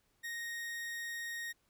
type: tone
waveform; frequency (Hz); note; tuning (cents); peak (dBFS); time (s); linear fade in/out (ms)
40% pulse; 1864.7; A#6; 0; -38; 0.23-1.53; 20
effects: pink hiss -75 dBFS RMS until 1.69 s